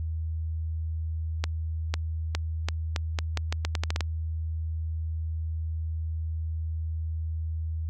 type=accelerating click train; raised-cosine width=0.2 ms; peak=-11 dBFS; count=14; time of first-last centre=1.44-4.007 s; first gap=500 ms; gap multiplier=0.82; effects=added 80 Hz sine -28 dBFS peak until 7.89 s